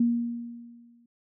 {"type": "tone with exponential decay", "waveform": "sine", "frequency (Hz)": 236.2, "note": "A#3", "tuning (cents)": 23, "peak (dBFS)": -18, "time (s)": [0, 1.06], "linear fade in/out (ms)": 5, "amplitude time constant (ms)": 230, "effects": []}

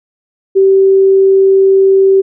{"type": "tone", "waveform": "sine", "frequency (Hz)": 386.7, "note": "G4", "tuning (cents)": -24, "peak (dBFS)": -4, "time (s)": [0.55, 2.22], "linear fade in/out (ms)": 20, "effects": []}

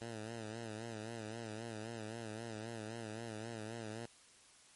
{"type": "tone with vibrato", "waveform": "10% pulse", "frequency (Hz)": 111.9, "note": "A2", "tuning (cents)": 30, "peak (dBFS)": -35, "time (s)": [0.01, 4.06], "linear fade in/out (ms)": 5, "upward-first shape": "sine", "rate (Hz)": 3.8, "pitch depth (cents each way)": 80, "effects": ["white hiss -63 dBFS RMS until 4.75 s", "MP3 48 kbps"]}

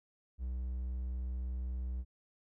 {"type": "tone", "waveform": "triangle", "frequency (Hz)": 62.6, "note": "B1", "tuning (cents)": 24, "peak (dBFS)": -33, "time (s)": [0.38, 2.05], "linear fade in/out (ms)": 50, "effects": []}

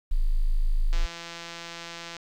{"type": "tone", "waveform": "sine", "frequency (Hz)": 26.69, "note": "G#0", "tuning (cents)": 48, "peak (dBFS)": -19, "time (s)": [0.11, 1.06], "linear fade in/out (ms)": 10}
{"type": "click train", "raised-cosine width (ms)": 0.2, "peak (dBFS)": -21, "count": 210, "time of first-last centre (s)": [0.93, 2.167], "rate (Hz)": 169}
{"effects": ["9-bit"]}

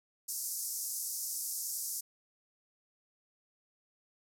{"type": "band-pass noise", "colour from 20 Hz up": "white", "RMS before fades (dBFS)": -38, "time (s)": [0.28, 2.01], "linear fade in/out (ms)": 10, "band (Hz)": [5200, 14000], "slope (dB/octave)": 48, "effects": []}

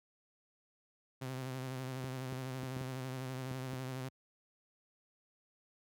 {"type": "tone with vibrato", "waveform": "sawtooth", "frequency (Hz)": 129.9, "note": "C3", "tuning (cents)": -12, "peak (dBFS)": -35, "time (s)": [1.21, 4.09], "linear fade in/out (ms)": 10, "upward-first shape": "sine", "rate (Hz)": 12, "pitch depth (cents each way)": 40}
{"type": "clicks", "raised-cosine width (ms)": 3, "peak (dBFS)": -31, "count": 7, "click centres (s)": [2.042, 2.326, 2.633, 2.767, 2.812, 3.513, 3.734]}
{"effects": ["high-pass 80 Hz 12 dB/octave"]}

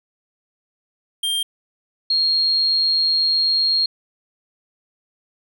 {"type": "tone pair in turn", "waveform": ["square", "sine"], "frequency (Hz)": [3189, 4253], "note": ["G7", "C8"], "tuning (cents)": [29, 27], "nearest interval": "perfect fourth", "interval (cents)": 498, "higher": "second", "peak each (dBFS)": [-20, -15], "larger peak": "second", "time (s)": [[1.23, 1.43], [2.1, 3.86]], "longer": "second", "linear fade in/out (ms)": 5, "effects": []}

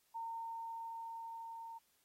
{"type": "tone with level ramp", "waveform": "sine", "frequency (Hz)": 914, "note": "A#5", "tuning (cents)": -34, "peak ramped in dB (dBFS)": [-40, -46], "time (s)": [0.14, 1.79], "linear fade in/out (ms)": 20, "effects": ["white hiss -75 dBFS RMS until 2.04 s", "AAC 48 kbps"]}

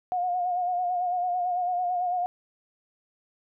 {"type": "tone with vibrato", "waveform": "sine", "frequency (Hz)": 718, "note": "F5", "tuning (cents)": 48, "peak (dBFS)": -24, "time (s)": [0.12, 2.26], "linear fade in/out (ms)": 0, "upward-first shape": "sine", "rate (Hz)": 9, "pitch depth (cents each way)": 41, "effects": []}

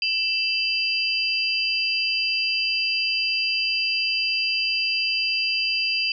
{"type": "tone cluster", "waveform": "sine", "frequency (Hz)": [2648, 3040, 4781], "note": ["E7", "F#7", "D8"], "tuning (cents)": [7, 46, 30], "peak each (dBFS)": [-24, -30, -24], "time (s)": [0.02, 6.12], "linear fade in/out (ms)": 2, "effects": []}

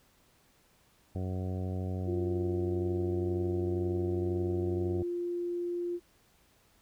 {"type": "harmonic tone", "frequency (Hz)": 92.8, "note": "F#2", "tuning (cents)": 6, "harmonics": [1, 2, 3, 4, 5, 6, 7, 8], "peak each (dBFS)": [-33, -39, -43, -45, -47, -49, -50, -51], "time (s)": [1.15, 5.03], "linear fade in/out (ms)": 5}
{"type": "tone", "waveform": "sine", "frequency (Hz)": 349.2, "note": "F4", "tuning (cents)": 0, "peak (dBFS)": -31, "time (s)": [2.05, 6], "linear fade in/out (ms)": 50}
{"effects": ["pink hiss -66 dBFS RMS until 6.81 s"]}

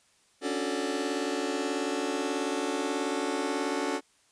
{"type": "chord", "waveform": "sawtooth", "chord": "D major seventh", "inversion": "third", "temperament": "just", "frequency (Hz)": [275.3, 293.7, 367.1, 440.5], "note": ["C#4", "D4", "F#4", "A4"], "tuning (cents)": [-12, 0, -14, 2], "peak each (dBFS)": -30, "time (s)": [0.41, 4.01], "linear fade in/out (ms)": 50, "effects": ["white hiss -65 dBFS RMS until 4.31 s", "resampled to 22050 Hz"]}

